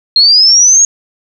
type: linear sweep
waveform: sine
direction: up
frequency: 4186 to 6650 Hz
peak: -3 dBFS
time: 0.16-0.85 s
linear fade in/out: 2 ms
effects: none